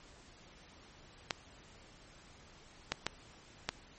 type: clicks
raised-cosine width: 0.2 ms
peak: -14 dBFS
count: 4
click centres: 1.308 / 2.92 / 3.066 / 3.69 s
effects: pink hiss -58 dBFS RMS until 3.98 s + MP3 32 kbps